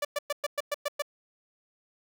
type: tone bursts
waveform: sawtooth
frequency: 582 Hz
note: D5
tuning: 16 cents flat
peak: -23 dBFS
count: 8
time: 0.02-1.022 s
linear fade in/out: 5 ms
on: 29 ms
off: 110 ms
effects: none